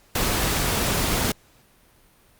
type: noise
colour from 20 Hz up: pink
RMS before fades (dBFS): -23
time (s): 0.15-1.32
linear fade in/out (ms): 5
effects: pink hiss -57 dBFS RMS until 2.39 s + Opus 48 kbps